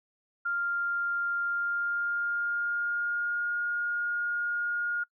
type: tone with pitch glide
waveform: sine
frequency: 1396.9 to 1425.4 Hz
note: F6 to F6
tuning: 0 to +35 cents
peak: -27 dBFS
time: 0.45-5.04 s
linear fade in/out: 10 ms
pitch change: +35 cents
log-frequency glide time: 1.42-3.53 s
effects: noise-tail reverb RT60 0.1 s tail -26 dB re dry